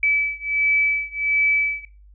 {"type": "beating tone pair", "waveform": "sine", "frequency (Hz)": [2300, 2301.4], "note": ["D7", "D7"], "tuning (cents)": [-37, -36], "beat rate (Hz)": 1.4, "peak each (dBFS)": [-21, -22], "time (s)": [0.03, 1.85], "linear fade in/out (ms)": 2, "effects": ["noise-tail reverb RT60 0.3 s tail -18 dB re dry", "added 50 Hz sine -45 dBFS peak until 2.14 s"]}